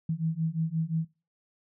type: beating tone pair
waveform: sine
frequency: 158.9 / 164.6 Hz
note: D#3 / E3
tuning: +37 / -2 cents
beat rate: 5.7 Hz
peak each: -30 dBFS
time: 0.09-1.05 s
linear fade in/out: 5 ms
effects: noise-tail reverb RT60 0.3 s tail -18 dB re dry